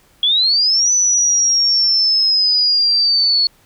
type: linear two-way sweep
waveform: sine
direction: up then down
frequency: 3298 to 6000 to 4372 Hz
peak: -11 dBFS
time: 0.23-3.47 s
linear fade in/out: 2 ms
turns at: 0.92 s
effects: pink hiss -53 dBFS RMS until 3.65 s